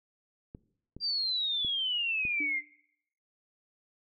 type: clicks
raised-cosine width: 3 ms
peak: -30 dBFS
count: 4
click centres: 0.549 / 0.966 / 1.648 / 2.252 s
type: exponential sweep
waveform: sine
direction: down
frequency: 4766 to 2061 Hz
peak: -28 dBFS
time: 1-2.62 s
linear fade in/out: 50 ms
type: tone with exponential decay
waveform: sine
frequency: 297.6 Hz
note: D4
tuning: 23 cents sharp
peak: -34 dBFS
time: 2.4-2.72 s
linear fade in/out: 5 ms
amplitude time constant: 69 ms
effects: noise-tail reverb RT60 0.7 s tail -19 dB re dry